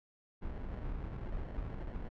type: noise with sample-and-hold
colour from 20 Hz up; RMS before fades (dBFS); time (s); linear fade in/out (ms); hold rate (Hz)
brown; -40; 0.41-2.09; 20; 1225
effects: low-pass 2000 Hz 12 dB/octave